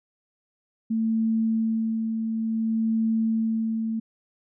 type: tone with tremolo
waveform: sine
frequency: 223.5 Hz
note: A3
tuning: 27 cents sharp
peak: -20 dBFS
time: 0.9-4 s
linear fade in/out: 10 ms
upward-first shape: sine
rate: 0.57 Hz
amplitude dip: 40%
effects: none